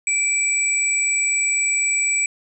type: tone pair together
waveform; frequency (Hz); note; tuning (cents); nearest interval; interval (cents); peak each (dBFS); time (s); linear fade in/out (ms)
sine; 2332 / 7844; D7 / B8; -13 / -13; octave + major sixth; 2100; -20; 0.07-2.26; 2
effects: none